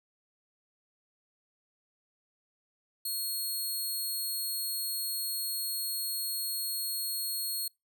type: tone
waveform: 10% pulse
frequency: 4300 Hz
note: C8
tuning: 47 cents sharp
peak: -25 dBFS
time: 3.05-7.68 s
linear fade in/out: 5 ms
effects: noise-tail reverb RT60 0.2 s tail -24 dB re dry